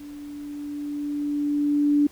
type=tone with level ramp; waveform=sine; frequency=291.4 Hz; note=D4; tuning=13 cents flat; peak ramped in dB=-37 to -15 dBFS; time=0-2.07 s; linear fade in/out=5 ms; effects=pink hiss -52 dBFS RMS until 2.11 s